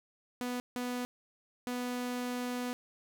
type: tone bursts at uneven times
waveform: sawtooth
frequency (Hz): 246.9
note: B3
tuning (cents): 0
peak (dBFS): -30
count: 3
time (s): 0.41-0.6 / 0.76-1.05 / 1.67-2.73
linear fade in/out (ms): 0
effects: none